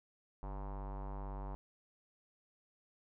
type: tone with low-pass filter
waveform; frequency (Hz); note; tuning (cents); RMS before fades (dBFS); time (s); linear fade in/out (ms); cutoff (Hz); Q
square; 49; G1; 0; -43; 0.43-1.55; 0; 940; 3.9
effects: none